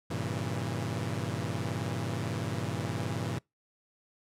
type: chord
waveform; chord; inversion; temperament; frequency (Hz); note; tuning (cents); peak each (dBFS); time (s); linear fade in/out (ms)
sawtooth; G diminished seventh; none; equal with one note detuned; 98 / 116.54 / 135.82 / 164.81; G2 / Bb2 / Db3 / Fb3; 0 / 0 / -35 / 0; -33 / -32 / -34 / -34; 0.1-3.39; 10
effects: noise-tail reverb RT60 0.2 s tail -26 dB re dry + low-pass 11000 Hz 12 dB/octave

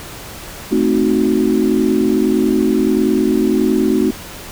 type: chord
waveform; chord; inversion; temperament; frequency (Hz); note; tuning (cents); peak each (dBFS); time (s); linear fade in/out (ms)
sine; A diminished seventh; none; equal; 220 / 261.6 / 311.1 / 370; A3 / C4 / Eb4 / Gb4; 0 / 0 / 0 / 0; -17; 0.71-4.11; 10
effects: pink hiss -32 dBFS RMS until 4.51 s

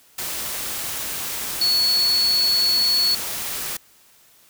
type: tone in noise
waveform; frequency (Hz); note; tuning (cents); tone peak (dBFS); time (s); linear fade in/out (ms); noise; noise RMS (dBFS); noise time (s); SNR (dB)
sine; 4399; C#8; -14; -16; 1.61-3.15; 5; white; -28; 0.18-3.77; +9
effects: white hiss -54 dBFS RMS until 4.49 s

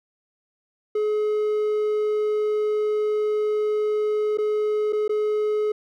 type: tone with dropouts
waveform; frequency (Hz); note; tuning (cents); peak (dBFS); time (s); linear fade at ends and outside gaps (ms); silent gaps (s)
triangle; 424.3; G#4; +37; -18; 0.95-5.72; 5; 4.374-4.384 / 4.925-4.93 / 5.08-5.093
effects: none

